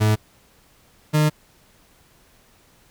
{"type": "tone pair in turn", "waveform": "40% pulse", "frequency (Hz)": [107.3, 152.18], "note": ["A2", "D#3"], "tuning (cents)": [-43, -38], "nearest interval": "tritone", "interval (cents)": 605, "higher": "second", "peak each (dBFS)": -14, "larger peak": "neither", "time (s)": [[0, 0.16], [1.13, 1.3]], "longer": "second", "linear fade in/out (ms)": 20, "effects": ["pink hiss -56 dBFS RMS until 2.9 s"]}